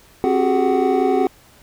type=tone cluster; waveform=triangle; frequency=267 / 365.5 / 391.1 / 421.9 / 748 Hz; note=C4 / F#4 / G4 / G#4 / F#5; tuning=+35 / -21 / -4 / +27 / +19 cents; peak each=-19 dBFS; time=0.24-1.27 s; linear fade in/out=0 ms; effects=pink hiss -50 dBFS RMS until 1.62 s